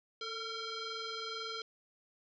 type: tone with frequency modulation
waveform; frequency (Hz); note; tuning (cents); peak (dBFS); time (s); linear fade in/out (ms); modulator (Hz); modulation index
sine; 1379; F6; -22; -38; 0.21-1.62; 2; 912; 3.7
effects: none